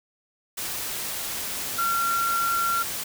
sine tone in noise, 1372 Hz, F6, 31 cents flat, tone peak -22 dBFS, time 1.78-2.83 s, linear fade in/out 10 ms, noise white, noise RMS -31 dBFS, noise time 0.57-3.04 s, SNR +6 dB, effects none

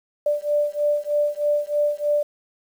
sine beating tone pair, 587.3 / 590.5 Hz, D5 / D5, 0 / +9 cents, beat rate 3.2 Hz, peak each -22 dBFS, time 0.26-2.23 s, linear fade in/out 5 ms, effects 8-bit

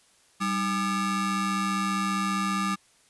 40% pulse ring-modulated tone, 505 Hz, B4, 39 cents sharp, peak -21 dBFS, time 0.4-2.76 s, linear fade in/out 20 ms, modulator 700 Hz, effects white hiss -61 dBFS RMS until 3.09 s + resampled to 24000 Hz

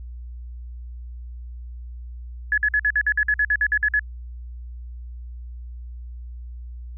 sine tone bursts, 1700 Hz, G#6, 40 cents sharp, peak -16 dBFS, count 14, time 2.52-3.994 s, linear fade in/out 2 ms, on 57 ms, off 52 ms, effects added 60 Hz sine -33 dBFS peak until 6.97 s

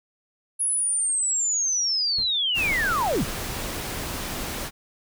sine linear sweep, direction down, 10580 to 60.5 Hz, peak -21 dBFS, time 0.59-3.25 s, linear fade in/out 20 ms
brown noise with exponential decay, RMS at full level -34 dBFS, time 2.18-2.37 s, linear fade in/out 5 ms, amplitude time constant 41 ms
pink noise, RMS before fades -31 dBFS, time 2.54-4.71 s, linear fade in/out 50 ms
effects none

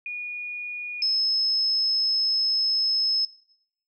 sine tone pair in turn, 2449 / 5189 Hz, D#7 / E8, -28 / -28 cents, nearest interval octave + minor second, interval 1300 cents, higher second, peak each -29 / -20 dBFS, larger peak second, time 0.06-1.02 / 1.02-3.25 s, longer second, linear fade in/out 2 ms, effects noise-tail reverb RT60 0.7 s tail -19 dB re dry

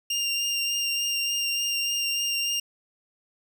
25% pulse tone with vibrato, 2794 Hz, F7, in tune, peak -21 dBFS, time 0.1-2.6 s, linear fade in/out 5 ms, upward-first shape triangle, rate 3.4 Hz, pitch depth 14 cents each way, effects none

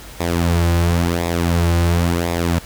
sawtooth tone with flanger, 85.5 Hz, F2, 36 cents flat, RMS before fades -17 dBFS, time 0.2-2.59 s, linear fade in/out 5 ms, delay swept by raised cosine 0.67 to 4.47 ms, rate 0.95 Hz, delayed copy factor -0.65, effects added 50 Hz sine -40 dBFS peak until 2.65 s + pink hiss -38 dBFS RMS until 2.65 s

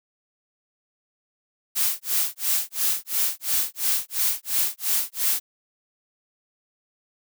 blue noise with tremolo, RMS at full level -21 dBFS, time 1.75-5.4 s, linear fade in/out 20 ms, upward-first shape sine, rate 2.9 Hz, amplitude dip 100%, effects none

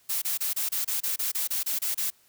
blue noise bursts, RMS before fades -28 dBFS, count 13, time 0.09-2.104 s, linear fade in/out 10 ms, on 130 ms, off 27 ms, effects white hiss -62 dBFS RMS until 2.28 s

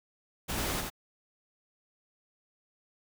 pink noise with echo, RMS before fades -34 dBFS, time 0.48-0.82 s, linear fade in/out 20 ms, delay 82 ms, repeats 1, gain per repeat -3 dB, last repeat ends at 0.902 s, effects none

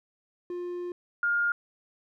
triangle / sine tone pair in turn, 353.5 / 1414 Hz, F4 / F6, +21 / +21 cents, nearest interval 2 octaves, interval 2400 cents, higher second, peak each -30 / -23 dBFS, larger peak second, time 0.5-0.92 / 1.23-1.52 s, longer first, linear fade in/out 2 ms, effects none

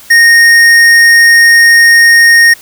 sine tone with tanh clipping, 1854 Hz, A#6, 10 cents flat, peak -3 dBFS, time 0.1-2.54 s, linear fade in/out 10 ms, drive 15 dB, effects white hiss -35 dBFS RMS until 2.61 s

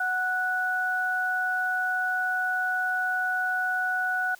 sine tone pair together, 740 / 1476.6 Hz, F#5 / F#6, 0 / -4 cents, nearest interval octave, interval 1196 cents, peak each -30 / -25 dBFS, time 0-4.35 s, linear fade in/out 5 ms, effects white hiss -54 dBFS RMS until 4.39 s

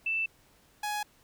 sine / sawtooth tone pair in turn, 2654 / 836 Hz, E7 / G#5, +11 / +11 cents, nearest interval octave + minor sixth, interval 2000 cents, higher first, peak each -27 dBFS, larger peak neither, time 0.06-0.26 / 0.83-1.03 s, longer neither, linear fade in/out 5 ms, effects pink hiss -63 dBFS RMS until 1.23 s

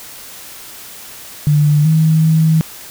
sine tone with pitch steps, 148.4 / 158.5 / 159.4 Hz, D3 / D#3 / D#3, +18 / +32 / +42 cents, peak -8 dBFS, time 1.47-2.61 s, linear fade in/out 0 ms, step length 380 ms, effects white hiss -34 dBFS RMS until 2.9 s

